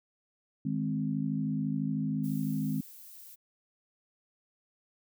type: chord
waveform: sine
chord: Ab major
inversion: second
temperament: equal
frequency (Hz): 155.56 / 207.7 / 261.6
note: Eb3 / Ab3 / C4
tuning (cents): 0 / 0 / 0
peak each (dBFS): -33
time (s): 0.65-2.81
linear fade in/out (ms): 5
type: noise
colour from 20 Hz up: violet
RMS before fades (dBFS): -50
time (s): 2.23-3.36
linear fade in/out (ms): 20
effects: none